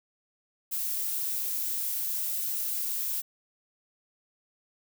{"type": "noise", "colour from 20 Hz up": "violet", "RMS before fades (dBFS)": -31, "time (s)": [0.71, 3.22], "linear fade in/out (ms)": 20, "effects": []}